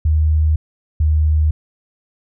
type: tone pair in turn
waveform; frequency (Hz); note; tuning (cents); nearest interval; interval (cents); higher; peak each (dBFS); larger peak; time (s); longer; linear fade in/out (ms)
sine; 77.5 / 77.01; D#2 / D#2; -6 / -17; unison; 11; first; -11; neither; 0.05-0.56 / 1-1.51; neither; 5
effects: none